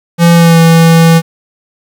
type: tone with pitch glide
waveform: square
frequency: 170 to 165.07 Hz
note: F3 to E3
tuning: -46 to +3 cents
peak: -3 dBFS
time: 0.18-1.22 s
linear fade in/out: 50 ms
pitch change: -51 cents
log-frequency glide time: 0.33-0.6 s
effects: 7-bit